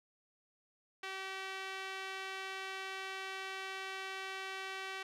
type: tone with band-pass filter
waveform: sawtooth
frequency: 383.2 Hz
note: G4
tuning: 39 cents flat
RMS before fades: -43 dBFS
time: 1.03-5.03 s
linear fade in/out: 5 ms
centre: 2300 Hz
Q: 1.1
effects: none